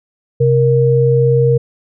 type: tone pair together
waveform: sine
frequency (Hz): 131.38 / 468.2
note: C3 / A#4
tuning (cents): +7 / +8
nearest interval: octave + minor seventh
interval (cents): 2201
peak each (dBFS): -11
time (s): 0.4-1.58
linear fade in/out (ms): 10
effects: none